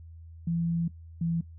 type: tone pair in turn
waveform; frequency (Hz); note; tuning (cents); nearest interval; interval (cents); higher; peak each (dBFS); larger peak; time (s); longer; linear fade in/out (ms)
sine; 168.2 / 167.04; E3 / E3; +35 / +23; unison; 12; first; -25 / -25; neither; 0.47-0.88 / 1.21-1.41; first; 5
effects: noise-tail reverb RT60 0.1 s tail -19 dB re dry + added 82 Hz sine -44 dBFS peak until 1.58 s